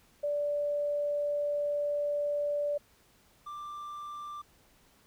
sine / triangle tone pair in turn, 583 / 1181.6 Hz, D5 / D6, -13 / +10 cents, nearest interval octave, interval 1223 cents, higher second, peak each -28 / -37 dBFS, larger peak first, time 0.23-2.78 / 3.46-4.42 s, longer first, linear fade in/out 10 ms, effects pink hiss -64 dBFS RMS until 5.06 s

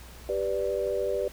sine chord, G major, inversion none, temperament equal, 392 / 493.9 / 587.3 Hz, G4 / B4 / D5, 0 / 0 / 0 cents, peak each -30 dBFS, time 0.29-1.28 s, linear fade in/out 2 ms, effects added 60 Hz sine -45 dBFS peak until 1.32 s + pink hiss -49 dBFS RMS until 1.32 s

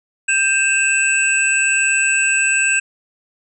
sine tone cluster, 1577 / 2558 / 2699 / 7890 Hz, G6 / D#7 / E7 / B8, +10 / +47 / +40 / -3 cents, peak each -19 dBFS, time 0.28-2.8 s, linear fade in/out 10 ms, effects none

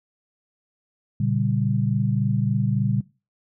sine chord, G diminished, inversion first, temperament just, 117.6 / 141.12 / 196 Hz, Bb2 / Db3 / G3, +16 / +31 / 0 cents, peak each -23 / -23 / -25 dBFS, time 1.2-3.01 s, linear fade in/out 5 ms, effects noise-tail reverb RT60 0.3 s tail -20 dB re dry

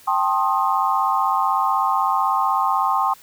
sine chord, A half-diminished seventh, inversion third, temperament equal with one note detuned, 784 / 880 / 1063 / 1244.5 Hz, G5 / A5 / C6 / Eb6, 0 / 0 / +27 / 0 cents, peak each -22 / -24 / -20 / -24 dBFS, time 0.07-3.14 s, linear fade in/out 10 ms, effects white hiss -48 dBFS RMS until 3.22 s

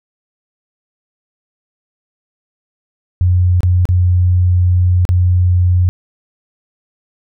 sine tone with dropouts, 89.8 Hz, F2, 49 cents sharp, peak -8 dBFS, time 3.21-5.89 s, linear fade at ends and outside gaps 0 ms, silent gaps 3.606-3.632 / 3.854-3.889 / 5.052-5.09 s, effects none

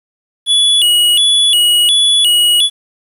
square tone with vibrato, 3152 Hz, G7, 9 cents sharp, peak -8 dBFS, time 0.46-2.7 s, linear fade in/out 50 ms, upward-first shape square, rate 1.4 Hz, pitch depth 140 cents each way, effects resampled to 32000 Hz + 7-bit

